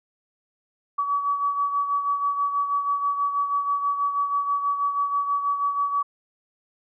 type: beating tone pair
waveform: sine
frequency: 1138 / 1144.2 Hz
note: C#6 / D6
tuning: +45 / -45 cents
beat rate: 6.2 Hz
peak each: -22 / -30 dBFS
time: 0.98-6.03 s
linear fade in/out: 10 ms
effects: none